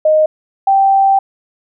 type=tone pair in turn; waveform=sine; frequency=620 / 781.2 Hz; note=D#5 / G5; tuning=-6 / -6 cents; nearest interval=major third; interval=400 cents; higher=second; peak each=-7 dBFS; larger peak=neither; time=0.05-0.26 / 0.67-1.19 s; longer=second; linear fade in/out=5 ms; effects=none